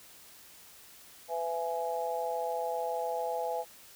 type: harmonic tone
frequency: 167.2 Hz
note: E3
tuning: 25 cents sharp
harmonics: 3 / 4 / 5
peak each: -35 / -35 / -35 dBFS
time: 1.28-3.65 s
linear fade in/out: 50 ms
effects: white hiss -54 dBFS RMS until 3.95 s